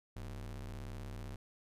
square ring-modulated tone, 69.3 Hz, C#2, in tune, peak -40 dBFS, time 0.16-1.36 s, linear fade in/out 5 ms, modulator 30.7 Hz, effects resampled to 32000 Hz

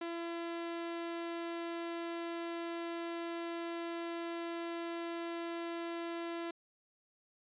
sawtooth tone, 337.9 Hz, E4, 43 cents sharp, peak -34 dBFS, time 0.01-6.51 s, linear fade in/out 5 ms, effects resampled to 8000 Hz

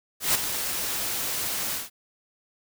white noise with ADSR envelope, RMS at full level -20 dBFS, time 0.2-1.9 s, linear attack 150 ms, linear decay 6 ms, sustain -9 dB, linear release 160 ms, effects none

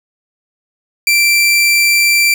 sawtooth tone, 2349 Hz, D7, in tune, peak -5 dBFS, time 1.07-2.34 s, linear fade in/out 2 ms, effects 7-bit

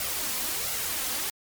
white noise with flanger, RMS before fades -30 dBFS, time 0-1.3 s, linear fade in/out 2 ms, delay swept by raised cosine 1.4 to 3.9 ms, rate 1.4 Hz, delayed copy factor +0.5, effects MP3 96 kbps

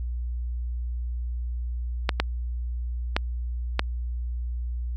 clicks, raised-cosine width 0.3 ms, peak -5 dBFS, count 4, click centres 2.092 / 2.2 / 3.165 / 3.794 s, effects added 60 Hz sine -27 dBFS peak until 4.96 s

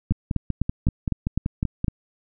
two click trains, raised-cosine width 5 ms, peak -9 / -11 dBFS, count 8 / 10, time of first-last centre 0.11-1.882 / 0.12-1.844 s, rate 3.95 / 5.22 Hz, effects none

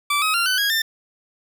20% pulse tone with pitch steps, 1163 / 1268.3 / 1383 / 1508.2 / 1644.7 / 1793.6 Hz, D6 / D#6 / F6 / F#6 / G#6 / A6, -17 / +33 / -17 / +33 / -17 / +33 cents, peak -13 dBFS, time 0.1-0.82 s, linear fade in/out 5 ms, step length 120 ms, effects none

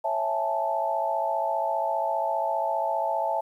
sine chord, A major seventh, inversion first, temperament just, 550 / 660 / 825 / 880 Hz, C#5 / E5 / G#5 / A5, -14 / +2 / -12 / 0 cents, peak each -33 / -28 / -33 / -27 dBFS, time 0.04-3.41 s, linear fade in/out 10 ms, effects 10-bit

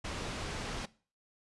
pink low-pass noise, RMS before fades -39 dBFS, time 0.04-0.86 s, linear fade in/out 10 ms, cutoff 6000 Hz, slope 12 dB/octave, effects noise-tail reverb RT60 0.4 s tail -20 dB re dry + resampled to 24000 Hz

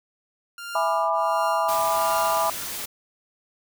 sawtooth tone with tremolo, 1396.9 Hz, F6, in tune, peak -27 dBFS, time 0.58-2.64 s, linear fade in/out 2 ms, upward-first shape triangle, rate 1.4 Hz, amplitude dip 100%
sine chord, E dominant seventh, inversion none, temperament equal with one note detuned, 659.3 / 830.6 / 987.8 / 1191.1 Hz, E5 / G#5 / B5 / D6, 0 / 0 / 0 / +24 cents, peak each -25 / -27 / -25 / -26 dBFS, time 0.75-2.5 s, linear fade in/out 2 ms
white noise, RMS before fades -32 dBFS, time 1.68-2.86 s, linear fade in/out 10 ms
effects none

